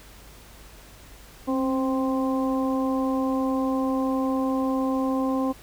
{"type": "harmonic tone with a mistuned harmonic", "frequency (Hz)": 261.6, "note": "C4", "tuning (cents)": 0, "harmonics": [1, 2, 3, 4], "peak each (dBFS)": [-23, -29, -34, -32], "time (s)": [1.47, 5.53], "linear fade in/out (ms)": 20, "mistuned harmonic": 1, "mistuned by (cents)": 32, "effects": ["added 50 Hz sine -49 dBFS peak until 5.62 s", "pink hiss -49 dBFS RMS until 5.62 s"]}